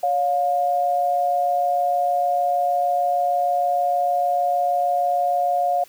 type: tone pair together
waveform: sine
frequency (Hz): 563.5 / 710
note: C#5 / F5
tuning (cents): +28 / +28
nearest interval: major third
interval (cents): 400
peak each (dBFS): -25 / -18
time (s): 0.03-5.84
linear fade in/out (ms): 5
effects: white hiss -50 dBFS RMS until 5.88 s